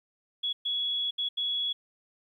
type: tone bursts at uneven times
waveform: sine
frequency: 3366 Hz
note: G#7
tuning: 23 cents sharp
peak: -27 dBFS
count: 4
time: 0.43-0.53 / 0.65-1.11 / 1.18-1.29 / 1.37-1.73 s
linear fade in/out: 10 ms
effects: 11-bit